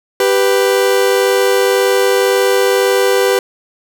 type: tone pair together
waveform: 40% pulse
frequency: 392 / 493.9 Hz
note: G4 / B4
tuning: 0 / 0 cents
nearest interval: major third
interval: 400 cents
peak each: -12 dBFS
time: 0.2-3.39 s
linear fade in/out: 2 ms
effects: none